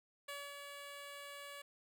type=tone with ADSR envelope; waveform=10% pulse; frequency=569 Hz; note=C#5; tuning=45 cents sharp; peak=-35 dBFS; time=0.28-1.62 s; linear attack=9 ms; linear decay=240 ms; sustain=-5 dB; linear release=6 ms; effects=none